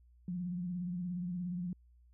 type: tone with vibrato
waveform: sine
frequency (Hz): 177.8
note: F3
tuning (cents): +31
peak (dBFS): -35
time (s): 0.28-1.73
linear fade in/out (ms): 2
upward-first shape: sine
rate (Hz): 17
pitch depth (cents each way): 60
effects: added 60 Hz sine -60 dBFS peak until 2.13 s